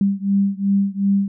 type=beating tone pair; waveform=sine; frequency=196.9 / 199.6 Hz; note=G3 / G3; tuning=+8 / +32 cents; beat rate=2.7 Hz; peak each=-18 / -19 dBFS; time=0.01-1.28 s; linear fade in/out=2 ms; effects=none